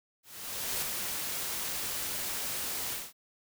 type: noise with ADSR envelope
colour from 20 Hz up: white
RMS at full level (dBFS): -32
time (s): 0.23-3.13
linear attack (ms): 590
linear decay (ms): 9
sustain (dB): -3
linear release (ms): 210
effects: none